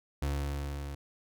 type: tone with level ramp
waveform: 35% pulse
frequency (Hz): 70.9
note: C#2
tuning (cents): +40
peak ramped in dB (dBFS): -27 to -36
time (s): 0.22-0.95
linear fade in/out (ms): 5
effects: none